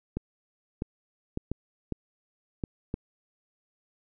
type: clicks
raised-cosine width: 3 ms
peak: -17 dBFS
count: 7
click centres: 0.17 / 0.821 / 1.374 / 1.516 / 1.923 / 2.638 / 2.941 s
effects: none